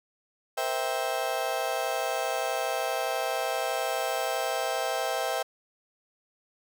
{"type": "chord", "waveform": "35% pulse", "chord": "C dominant seventh", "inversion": "third", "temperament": "just", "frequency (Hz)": [470.9, 523.3, 654.1, 784.9], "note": ["Bb4", "C5", "E5", "G5"], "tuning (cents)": [18, 0, -14, 2], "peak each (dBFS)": [-35, -32, -30, -30], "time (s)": [0.57, 5.43], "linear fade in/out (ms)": 10, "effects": []}